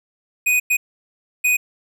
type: tone bursts at uneven times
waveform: square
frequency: 2489 Hz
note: D#7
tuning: in tune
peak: -15 dBFS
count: 3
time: 0.46-0.6 / 0.7-0.77 / 1.44-1.57 s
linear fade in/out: 10 ms
effects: none